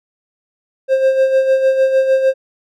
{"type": "tone with tremolo", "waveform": "triangle", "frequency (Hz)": 530, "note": "C5", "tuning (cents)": 22, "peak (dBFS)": -6, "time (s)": [0.88, 2.34], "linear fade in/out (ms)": 50, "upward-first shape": "sine", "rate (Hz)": 6.6, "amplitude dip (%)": 55, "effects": []}